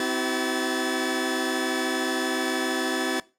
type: tone cluster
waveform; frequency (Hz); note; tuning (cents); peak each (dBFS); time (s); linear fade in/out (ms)
sawtooth; 257.3 / 325.4 / 379.4 / 1731; C4 / E4 / F#4 / A6; -29 / -22 / +43 / -29; -26; 0-3.2; 2
effects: noise-tail reverb RT60 0.3 s tail -20 dB re dry + low-pass 11000 Hz 12 dB/octave